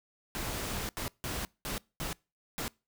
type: noise bursts at uneven times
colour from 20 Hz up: pink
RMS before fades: -36 dBFS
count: 6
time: 0.35-0.89 / 0.97-1.08 / 1.24-1.45 / 1.65-1.78 / 2-2.13 / 2.58-2.68 s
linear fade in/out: 0 ms
effects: noise-tail reverb RT60 0.3 s tail -25 dB re dry